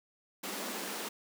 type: high-pass noise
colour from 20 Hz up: pink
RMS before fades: -39 dBFS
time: 0.43-1.09 s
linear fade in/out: 10 ms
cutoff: 190 Hz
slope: 96 dB/octave
effects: none